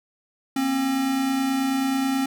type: tone pair together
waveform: square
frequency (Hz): 239.2 / 268.5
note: A#3 / C4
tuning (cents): +45 / +45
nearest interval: major second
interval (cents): 200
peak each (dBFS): -32 / -22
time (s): 0.56-2.26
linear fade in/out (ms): 5
effects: 10-bit